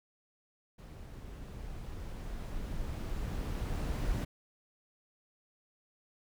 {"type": "noise with level ramp", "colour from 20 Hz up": "brown", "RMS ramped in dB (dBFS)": [-47, -32], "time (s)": [0.78, 4.25], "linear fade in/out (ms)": 10, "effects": []}